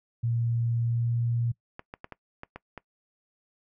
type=tone with pitch glide; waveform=sine; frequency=117.1 to 118.05 Hz; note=A#2 to A#2; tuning=+8 to +22 cents; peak=-24 dBFS; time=0.23-1.52 s; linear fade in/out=10 ms; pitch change=+14 cents; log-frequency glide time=0.83-1.1 s
type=clicks; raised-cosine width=0.5 ms; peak=-24 dBFS; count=7; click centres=1.794 / 1.939 / 2.044 / 2.123 / 2.434 / 2.56 / 2.777 s
effects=noise-tail reverb RT60 0.1 s tail -21 dB re dry